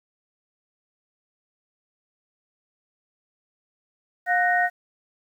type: tone cluster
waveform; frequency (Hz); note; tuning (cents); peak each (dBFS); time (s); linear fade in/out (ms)
sine; 712 / 1490 / 1862; F5 / F#6 / A#6; +33 / +12 / -2; -21 / -26 / -22; 4.26-4.7; 50
effects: 9-bit